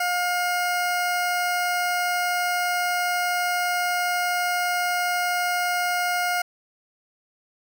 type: tone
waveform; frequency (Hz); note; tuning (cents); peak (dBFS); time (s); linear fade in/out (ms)
20% pulse; 713; F5; +36; -17; 0-6.42; 5
effects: none